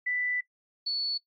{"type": "tone pair in turn", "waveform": "sine", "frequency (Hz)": [1984, 4433], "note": ["B6", "C#8"], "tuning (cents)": [7, -1], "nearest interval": "octave + major second", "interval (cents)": 1392, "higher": "second", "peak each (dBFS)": -27, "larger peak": "neither", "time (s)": [[0.06, 0.41], [0.86, 1.18]], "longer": "first", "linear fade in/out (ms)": 10, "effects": ["noise-tail reverb RT60 0.1 s tail -20 dB re dry", "AAC 32 kbps"]}